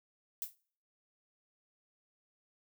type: noise with exponential decay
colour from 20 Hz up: violet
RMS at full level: -34 dBFS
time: 0.42-0.55 s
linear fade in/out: 0 ms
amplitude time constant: 28 ms
effects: noise-tail reverb RT60 0.5 s tail -23 dB re dry